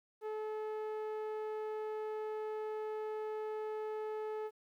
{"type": "tone with low-pass filter", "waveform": "sawtooth", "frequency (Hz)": 431.1, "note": "A4", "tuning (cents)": -35, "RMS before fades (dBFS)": -40, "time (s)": [0.21, 4.51], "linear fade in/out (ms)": 50, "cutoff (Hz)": 1100, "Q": 0.5, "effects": ["12-bit"]}